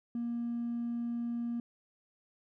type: tone with hard clipping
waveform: sine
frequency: 236.2 Hz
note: A#3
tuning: 23 cents sharp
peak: -33 dBFS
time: 0.15-1.6 s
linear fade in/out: 2 ms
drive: 1 dB
effects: none